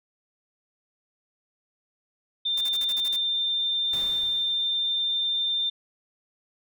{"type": "tone", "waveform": "sine", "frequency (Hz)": 3592, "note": "A7", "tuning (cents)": 35, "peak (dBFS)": -23, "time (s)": [2.45, 5.7], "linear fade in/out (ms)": 10}
{"type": "noise bursts", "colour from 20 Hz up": "white", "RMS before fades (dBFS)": -39, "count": 8, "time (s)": [2.57, 3.163], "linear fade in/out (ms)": 5, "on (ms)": 40, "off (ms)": 39}
{"type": "noise with exponential decay", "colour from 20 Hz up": "pink", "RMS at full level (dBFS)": -39, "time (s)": [3.93, 5.08], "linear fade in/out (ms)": 2, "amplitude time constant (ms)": 250}
{"effects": []}